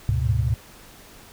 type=tone cluster; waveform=sine; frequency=72.9 / 102.1 / 106.2 / 111.7 / 125.1 Hz; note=D2 / G#2 / G#2 / A2 / B2; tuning=-12 / -29 / +39 / +27 / +23 cents; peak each=-24 / -25 / -27 / -29 / -24 dBFS; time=0.09-0.54 s; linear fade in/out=0 ms; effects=pink hiss -47 dBFS RMS until 1.32 s